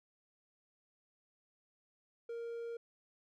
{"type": "tone", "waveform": "triangle", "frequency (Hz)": 466.2, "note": "A#4", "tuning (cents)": 0, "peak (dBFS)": -38, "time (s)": [2.29, 2.77], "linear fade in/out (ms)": 5, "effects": []}